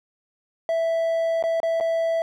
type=tone with dropouts; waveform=triangle; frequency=659.3 Hz; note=E5; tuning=in tune; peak=-18 dBFS; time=0.69-2.22 s; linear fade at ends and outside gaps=1 ms; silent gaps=1.426-1.438 / 1.602-1.631 / 1.801-1.808 s; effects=none